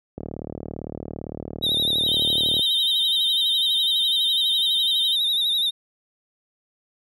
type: click train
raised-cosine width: 2 ms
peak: -18 dBFS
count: 92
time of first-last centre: 0.18-2.594 s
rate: 37.7 Hz
type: tone with vibrato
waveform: triangle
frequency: 3729 Hz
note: A#7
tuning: in tune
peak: -18 dBFS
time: 1.62-5.71 s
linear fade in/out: 20 ms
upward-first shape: sine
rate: 12 Hz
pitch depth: 75 cents each way
type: tone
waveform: triangle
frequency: 3138 Hz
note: G7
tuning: 1 cent sharp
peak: -24 dBFS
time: 2.06-5.16 s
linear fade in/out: 20 ms
effects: high-pass 60 Hz 12 dB/octave